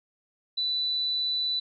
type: tone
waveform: sine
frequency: 3978 Hz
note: B7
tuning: 12 cents sharp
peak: -25 dBFS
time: 0.57-1.6 s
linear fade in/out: 10 ms
effects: none